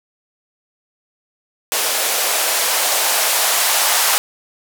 violet noise with band-pass filter sweep, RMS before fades -17 dBFS, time 1.72-4.18 s, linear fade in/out 0 ms, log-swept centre 510 to 770 Hz, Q 1.7, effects none

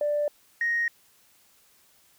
sine tone pair in turn, 589 / 1870 Hz, D5 / A#6, +5 / +5 cents, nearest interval octave + minor sixth, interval 2000 cents, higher second, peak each -22 dBFS, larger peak neither, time 0.01-0.28 / 0.61-0.88 s, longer neither, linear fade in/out 2 ms, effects tanh soft clip ceiling -18 dBFS + white hiss -61 dBFS RMS until 2.18 s

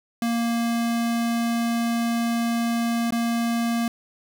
square tone with dropouts, 233.1 Hz, A#3, in tune, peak -22 dBFS, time 0.22-3.88 s, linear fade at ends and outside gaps 2 ms, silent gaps 3.107-3.123 s, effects none

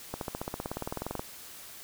accelerating click train, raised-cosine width 1 ms, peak -19 dBFS, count 20, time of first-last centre 0.14-1.195 s, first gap 72 ms, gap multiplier 0.97, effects white hiss -47 dBFS RMS until 1.83 s

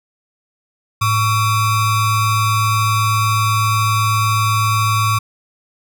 square ring-modulated tone, 618 Hz, D#5, 12 cents flat, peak -11 dBFS, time 1.01-5.19 s, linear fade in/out 10 ms, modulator 509 Hz, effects none

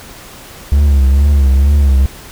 triangle tone with vibrato, 69.4 Hz, C#2, 3 cents sharp, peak -4 dBFS, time 0.72-2.06 s, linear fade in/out 0 ms, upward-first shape triangle, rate 2.2 Hz, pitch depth 92 cents each way, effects pink hiss -34 dBFS RMS until 2.31 s

